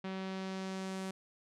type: tone with low-pass filter sweep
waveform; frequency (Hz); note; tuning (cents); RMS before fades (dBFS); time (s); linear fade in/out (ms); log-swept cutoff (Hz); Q
sawtooth; 190; F#3; +46; -40; 0.04-1.11; 5; 3300 to 9600; 1.1
effects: none